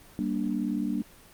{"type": "chord", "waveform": "sine", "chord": "G minor", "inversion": "none", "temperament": "just", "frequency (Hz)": [196, 235.2, 294], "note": ["G3", "Bb3", "D4"], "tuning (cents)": [0, 16, 2], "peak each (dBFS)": [-31, -30, -31], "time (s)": [0.19, 1.02], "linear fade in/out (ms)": 0, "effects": ["pink hiss -53 dBFS RMS until 1.33 s", "Opus 24 kbps"]}